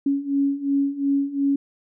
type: beating tone pair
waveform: sine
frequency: 277.2 / 280 Hz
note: C#4 / C#4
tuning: 0 / +18 cents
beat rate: 2.8 Hz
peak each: -24 / -21 dBFS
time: 0.06-1.56 s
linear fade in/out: 5 ms
effects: none